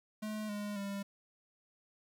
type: tone with pitch steps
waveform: square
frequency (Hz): 214.2 / 206.5 / 199.16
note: A3 / G#3 / G3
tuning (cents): -46 / -10 / +28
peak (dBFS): -38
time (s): 0.22-1.03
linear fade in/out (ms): 10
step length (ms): 270
effects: 11-bit